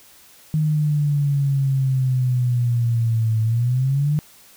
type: exponential two-way sweep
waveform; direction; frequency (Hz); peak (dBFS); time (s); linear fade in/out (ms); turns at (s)
sine; down then up; 155.7 to 110 to 152.9; -16; 0.54-4.19; 0; 3.42
effects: white hiss -49 dBFS RMS until 4.56 s